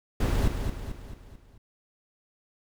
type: noise with echo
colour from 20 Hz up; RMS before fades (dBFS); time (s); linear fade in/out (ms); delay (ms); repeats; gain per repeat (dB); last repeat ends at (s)
brown; -24; 0.2-0.48; 5; 220; 5; -6; 1.58
effects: none